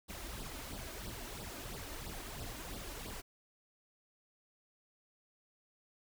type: noise with flanger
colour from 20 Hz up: pink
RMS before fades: -45 dBFS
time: 0.08-3.22 s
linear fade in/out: 20 ms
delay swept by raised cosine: 0.22 to 3.32 ms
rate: 3 Hz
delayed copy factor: +0.7
effects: none